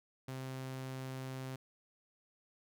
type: tone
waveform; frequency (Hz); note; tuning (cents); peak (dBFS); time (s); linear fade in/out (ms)
sawtooth; 131.2; C3; +5; -37; 0.28-1.56; 5
effects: none